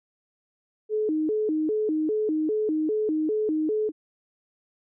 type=tone with vibrato; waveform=sine; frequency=365.1 Hz; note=F#4; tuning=23 cents flat; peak=-22 dBFS; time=0.89-3.92 s; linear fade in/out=50 ms; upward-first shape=square; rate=2.5 Hz; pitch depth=280 cents each way; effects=none